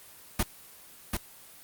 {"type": "noise with echo", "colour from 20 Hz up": "pink", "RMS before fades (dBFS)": -25, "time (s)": [0.39, 0.43], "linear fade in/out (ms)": 5, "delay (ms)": 740, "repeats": 1, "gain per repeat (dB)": -4, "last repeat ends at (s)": 1.17, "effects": ["white hiss -51 dBFS RMS until 1.63 s", "Opus 24 kbps"]}